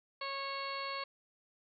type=harmonic tone; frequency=550 Hz; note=C#5; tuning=14 cents flat; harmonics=1 / 2 / 3 / 4 / 5 / 6 / 7 / 8; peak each=-45 / -40 / -50 / -45 / -48 / -53 / -52 / -45 dBFS; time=0.21-1.04 s; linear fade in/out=5 ms; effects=none